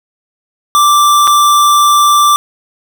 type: tone with dropouts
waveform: square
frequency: 1174.7 Hz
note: D6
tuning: in tune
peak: -6 dBFS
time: 0.75-2.36 s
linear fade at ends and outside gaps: 0 ms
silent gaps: 1.272-1.276 s
effects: none